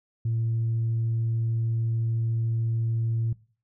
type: tone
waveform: sine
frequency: 114.2 Hz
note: A#2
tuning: 35 cents flat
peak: -22 dBFS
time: 0.25-3.33 s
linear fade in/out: 5 ms
effects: noise-tail reverb RT60 0.4 s tail -21 dB re dry + tanh soft clip ceiling -20 dBFS